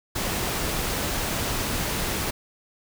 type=noise; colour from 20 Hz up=pink; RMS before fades=-27 dBFS; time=0.15-2.31 s; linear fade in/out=10 ms; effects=none